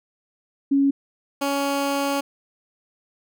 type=tone pair in turn; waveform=sine / 15% pulse; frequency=277.2 / 279.8 Hz; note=C#4 / C#4; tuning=0 / +16 cents; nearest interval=unison; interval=16 cents; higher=second; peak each=-15 dBFS; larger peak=neither; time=0.71-0.91 / 1.41-2.21 s; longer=second; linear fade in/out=10 ms; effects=none

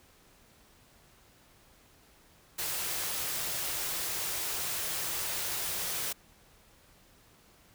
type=band-stop noise; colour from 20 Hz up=white; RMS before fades=-34 dBFS; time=2.58-6.13 s; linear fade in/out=10 ms; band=200 to 290 Hz; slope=96 dB/octave; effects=pink hiss -61 dBFS RMS until 7.74 s

